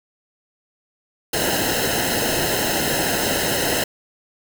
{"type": "noise with comb filter", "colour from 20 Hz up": "pink", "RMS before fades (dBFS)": -21, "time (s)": [1.33, 3.84], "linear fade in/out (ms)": 5, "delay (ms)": 0.86, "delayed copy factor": -0.85, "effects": []}